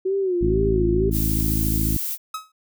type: tone with vibrato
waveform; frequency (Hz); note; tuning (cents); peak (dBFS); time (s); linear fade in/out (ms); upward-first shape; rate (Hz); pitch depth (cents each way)
sine; 370; F#4; 0; -19; 0.05-1.1; 10; sine; 2.1; 110
type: harmonic tone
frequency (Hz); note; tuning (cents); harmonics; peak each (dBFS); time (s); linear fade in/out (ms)
54.1; A1; -29; 1 / 2 / 3 / 4 / 5 / 6; -23 / -26 / -28 / -29 / -30 / -31; 0.41-1.97; 5
type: noise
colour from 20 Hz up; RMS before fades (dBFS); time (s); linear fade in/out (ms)
violet; -27; 1.11-2.18; 50
type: tone with exponential decay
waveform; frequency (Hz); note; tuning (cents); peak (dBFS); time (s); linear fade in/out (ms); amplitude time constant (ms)
45% pulse; 1277; D#6; +45; -24; 2.34-2.52; 5; 37
effects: none